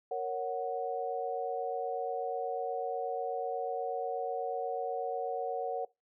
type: chord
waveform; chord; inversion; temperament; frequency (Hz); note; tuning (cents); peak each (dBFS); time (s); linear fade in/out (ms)
sine; F# major; first; equal; 466.2 / 554.4 / 740; A#4 / C#5 / F#5; 0 / 0 / 0; -36 / -38 / -35; 0.11-5.85; 5
effects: noise-tail reverb RT60 0.2 s tail -21 dB re dry